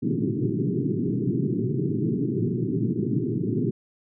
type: band-pass noise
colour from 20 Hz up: pink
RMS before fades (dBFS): -25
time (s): 0.02-3.71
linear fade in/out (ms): 10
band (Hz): 110 to 410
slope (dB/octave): 96
effects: none